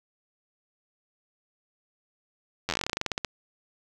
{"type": "slowing click train", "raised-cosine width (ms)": 0.2, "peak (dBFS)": -10, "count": 19, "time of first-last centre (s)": [2.69, 3.247], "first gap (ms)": 10, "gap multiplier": 1.12, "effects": []}